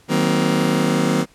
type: chord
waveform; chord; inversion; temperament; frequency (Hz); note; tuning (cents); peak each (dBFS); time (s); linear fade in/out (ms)
30% pulse; C half-diminished seventh; first; just; 156.98 / 188.37 / 235.5 / 261.6; Eb3 / Gb3 / Bb3 / C4; +16 / +31 / +18 / 0; -19; 0.08-1.26; 50
effects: pink hiss -53 dBFS RMS until 1.34 s + low-pass 11000 Hz 12 dB/octave